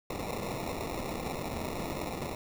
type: noise with sample-and-hold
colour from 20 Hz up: white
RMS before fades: -36 dBFS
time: 0.1-2.35 s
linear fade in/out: 5 ms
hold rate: 1575 Hz
effects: none